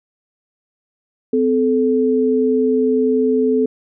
sine tone pair together, 256.2 / 434.6 Hz, C4 / A4, -36 / -21 cents, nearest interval major sixth, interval 915 cents, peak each -16 / -15 dBFS, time 1.33-3.66 s, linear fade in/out 5 ms, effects none

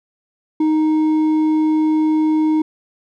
sine tone with hard clipping, 311.1 Hz, D#4, in tune, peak -14 dBFS, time 0.6-2.62 s, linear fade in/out 5 ms, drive 4 dB, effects none

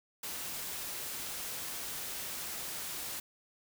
white noise, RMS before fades -40 dBFS, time 0.23-3.2 s, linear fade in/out 5 ms, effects none

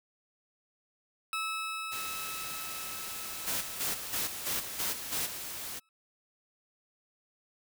20% pulse tone with exponential decay, 1300 Hz, E6, 24 cents flat, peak -26 dBFS, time 1.33-5.89 s, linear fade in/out 1 ms, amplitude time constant 990 ms
white noise, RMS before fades -40 dBFS, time 1.91-5.8 s, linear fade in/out 20 ms
white noise bursts, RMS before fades -33 dBFS, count 6, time 3.46-5.27 s, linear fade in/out 20 ms, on 160 ms, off 170 ms
effects none

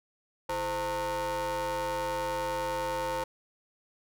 40% pulse ring-modulated tone, 190 Hz, F#3, 46 cents sharp, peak -26 dBFS, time 0.49-3.24 s, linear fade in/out 5 ms, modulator 710 Hz, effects none

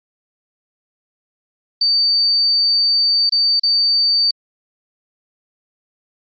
sine tone with dropouts, 4598 Hz, D8, 37 cents flat, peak -12 dBFS, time 1.81-4.31 s, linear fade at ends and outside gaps 5 ms, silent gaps 3.295-3.321 / 3.597-3.633 s, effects Opus 48 kbps

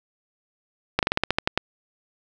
slowing click train, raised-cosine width 0.3 ms, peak -3 dBFS, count 10, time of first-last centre 0.99-1.576 s, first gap 38 ms, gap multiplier 1.13, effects none

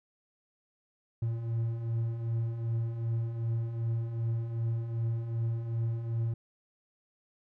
triangle beating tone pair, 112.9 / 115.5 Hz, A2 / A#2, +45 / -16 cents, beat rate 2.6 Hz, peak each -36 / -28 dBFS, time 1.22-6.34 s, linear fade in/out 5 ms, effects none

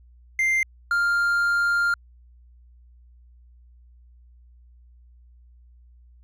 triangle tone pair in turn, 2093 / 1399.4 Hz, C7 / F6, 0 / +3 cents, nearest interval perfect fifth, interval 697 cents, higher first, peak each -17 dBFS, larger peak neither, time 0.39-0.63 / 0.91-1.94 s, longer second, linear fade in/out 2 ms, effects added 60 Hz sine -49 dBFS peak until 6.23 s

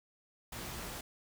pink noise with comb filter, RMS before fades -43 dBFS, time 0.52-1.01 s, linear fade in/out 5 ms, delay 17 ms, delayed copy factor +0.7, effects none

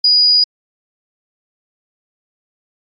sine tone, 4909 Hz, D#8, 24 cents flat, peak -7 dBFS, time 0.04-0.44 s, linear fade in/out 5 ms, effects tanh soft clip ceiling -3 dBFS + AAC 32 kbps

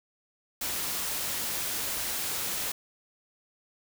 white noise, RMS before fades -32 dBFS, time 0.61-2.72 s, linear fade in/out 5 ms, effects none

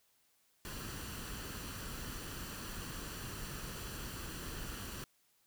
pink noise with comb filter, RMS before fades -44 dBFS, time 0.65-5.04 s, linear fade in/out 0 ms, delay 0.68 ms, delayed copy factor +0.5, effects white hiss -73 dBFS RMS until 5.46 s

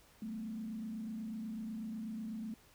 sine tone with frequency modulation, 220 Hz, A3, in tune, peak -39 dBFS, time 0.22-2.54 s, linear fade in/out 2 ms, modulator 28.1 Hz, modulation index 0.67, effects pink hiss -64 dBFS RMS until 2.74 s

